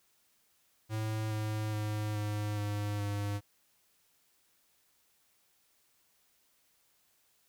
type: tone with pitch steps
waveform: square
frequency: 109.1 / 107.66 / 106.24 / 104.84 / 103.45 / 102.09 Hz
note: A2 / A2 / G#2 / G#2 / G#2 / G#2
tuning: -14 / -37 / +40 / +17 / -6 / -29 cents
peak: -33 dBFS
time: 0.89-3.41 s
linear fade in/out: 50 ms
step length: 420 ms
effects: white hiss -71 dBFS RMS until 7.48 s